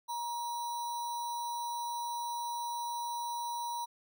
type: tone with sample-and-hold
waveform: sine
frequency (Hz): 947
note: A#5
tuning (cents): +27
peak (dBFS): -34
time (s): 0.08-3.86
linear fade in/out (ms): 20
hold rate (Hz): 4900
effects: none